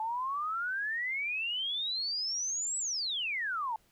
sine exponential two-way sweep, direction up then down, 860 to 7902 to 860 Hz, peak -31 dBFS, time 0-3.76 s, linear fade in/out 2 ms, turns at 2.78 s, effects pink hiss -68 dBFS RMS until 3.91 s

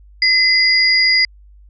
sine tone pair together, 2043 / 4856 Hz, C7 / D#8, -42 / -43 cents, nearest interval octave + minor third, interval 1499 cents, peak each -13 dBFS, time 0.22-1.25 s, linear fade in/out 2 ms, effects added 50 Hz sine -41 dBFS peak until 1.69 s

